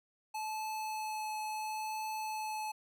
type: tone with vibrato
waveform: square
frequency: 864 Hz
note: A5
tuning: 32 cents flat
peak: -37 dBFS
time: 0.34-2.72 s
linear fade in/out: 10 ms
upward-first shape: triangle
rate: 0.72 Hz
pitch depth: 10 cents each way
effects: none